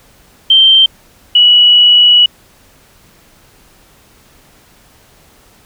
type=tone pair in turn; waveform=sine; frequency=3136 / 2934 Hz; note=G7 / F#7; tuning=0 / -15 cents; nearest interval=minor second; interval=115 cents; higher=first; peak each=-3 dBFS; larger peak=neither; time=0.5-0.86 / 1.35-2.26 s; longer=second; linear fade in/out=5 ms; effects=pink hiss -46 dBFS RMS until 5.65 s